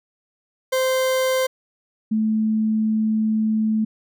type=tone pair in turn; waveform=40% pulse / sine; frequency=520 / 218 Hz; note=C5 / A3; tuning=-11 / -16 cents; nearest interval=octave + minor third; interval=1505 cents; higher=first; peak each=-17 dBFS; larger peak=neither; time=0.72-1.47 / 2.11-3.85 s; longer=second; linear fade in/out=10 ms; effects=none